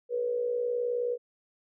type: tone with amplitude modulation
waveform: sine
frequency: 484.5 Hz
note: B4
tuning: 33 cents flat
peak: -24 dBFS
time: 0.09-1.18 s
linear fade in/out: 50 ms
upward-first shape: sine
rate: 59.5 Hz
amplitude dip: 60%
effects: none